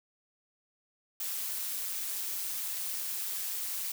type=noise with amplitude modulation; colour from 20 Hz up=blue; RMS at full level=-33 dBFS; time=1.2-3.92 s; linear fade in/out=2 ms; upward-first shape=sine; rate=192 Hz; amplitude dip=55%; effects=none